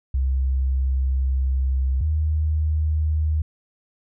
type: tone pair in turn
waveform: sine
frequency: 65.9 / 77.29 Hz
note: C2 / D#2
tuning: +13 / -11 cents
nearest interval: minor third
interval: 276 cents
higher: second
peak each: -18 dBFS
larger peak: neither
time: 0.14-2.01 / 2.01-3.42 s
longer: first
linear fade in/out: 5 ms
effects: none